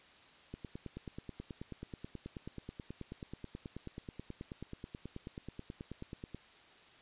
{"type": "click train", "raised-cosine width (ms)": 3, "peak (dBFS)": -30, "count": 55, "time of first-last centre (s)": [0.54, 6.346], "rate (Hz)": 9.3, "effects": ["white hiss -60 dBFS RMS until 7.01 s", "resampled to 8000 Hz"]}